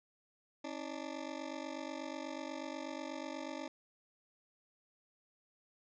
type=ring-modulated tone; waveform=20% pulse; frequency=293.7 Hz; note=D4; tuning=in tune; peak=-33 dBFS; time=0.64-3.68 s; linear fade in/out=5 ms; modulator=24.1 Hz; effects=resampled to 16000 Hz + 11-bit